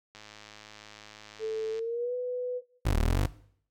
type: click train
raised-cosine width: 0.2 ms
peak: -30 dBFS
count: 175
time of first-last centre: 0.15-1.792 s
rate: 106 Hz
type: tone with pitch glide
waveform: sine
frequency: 440 to 496.7 Hz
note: A4 to B4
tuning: 0 to +10 cents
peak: -29 dBFS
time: 1.39-2.62 s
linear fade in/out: 50 ms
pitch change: +210 cents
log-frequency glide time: 1.71-2.14 s
type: linear two-way sweep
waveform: 25% pulse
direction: down then up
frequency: 61.74 to 35 to 53.3 Hz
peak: -20 dBFS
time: 2.85-3.27 s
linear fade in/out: 10 ms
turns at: 2.97 s
effects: noise-tail reverb RT60 0.6 s tail -18 dB re dry